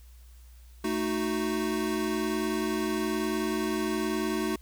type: chord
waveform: square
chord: D# diminished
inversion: second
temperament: equal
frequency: 220 / 311.1 / 370 Hz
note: A3 / D#4 / F#4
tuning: 0 / 0 / 0 cents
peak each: -33 / -32 / -32 dBFS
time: 0.84-4.56 s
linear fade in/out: 5 ms
effects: added 60 Hz sine -48 dBFS peak until 4.61 s + white hiss -62 dBFS RMS until 4.61 s